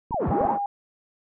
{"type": "clicks", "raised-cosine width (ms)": 3, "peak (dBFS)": -21, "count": 4, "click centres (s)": [0.109, 0.144, 0.41, 0.452]}
{"type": "linear two-way sweep", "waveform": "sine", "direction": "down then up", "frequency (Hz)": [1017, 48.2, 1017], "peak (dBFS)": -23, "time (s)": [0.11, 0.53], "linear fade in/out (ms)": 20, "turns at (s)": 0.29}
{"type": "band-pass noise", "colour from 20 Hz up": "pink", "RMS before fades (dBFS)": -29, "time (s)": [0.19, 0.59], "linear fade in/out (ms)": 50, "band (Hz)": [190, 1100], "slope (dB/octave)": 24}
{"type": "tone", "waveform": "sine", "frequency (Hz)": 808, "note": "G#5", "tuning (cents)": -48, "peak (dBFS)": -24, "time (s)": [0.31, 0.66], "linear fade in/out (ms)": 2}
{"effects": []}